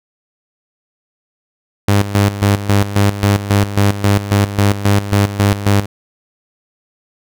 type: tone with tremolo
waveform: sawtooth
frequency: 101 Hz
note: G#2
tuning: 48 cents flat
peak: -5 dBFS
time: 1.88-5.86 s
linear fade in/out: 5 ms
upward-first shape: square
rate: 3.7 Hz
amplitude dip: 75%
effects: none

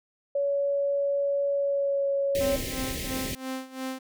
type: tone with pitch glide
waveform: sine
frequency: 563 to 555.9 Hz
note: C#5 to C#5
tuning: +27 to +5 cents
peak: -23 dBFS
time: 0.35-2.56 s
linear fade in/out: 5 ms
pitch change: -22 cents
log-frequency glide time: 1.57-2.07 s
type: band-stop noise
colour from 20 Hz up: pink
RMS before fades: -33 dBFS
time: 2.35-3.35 s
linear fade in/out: 0 ms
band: 610 to 1800 Hz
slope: 96 dB/octave
type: tone with tremolo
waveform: sawtooth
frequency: 261.6 Hz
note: C4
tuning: in tune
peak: -26 dBFS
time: 2.4-3.99 s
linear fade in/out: 10 ms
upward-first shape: sine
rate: 2.9 Hz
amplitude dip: 85%
effects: none

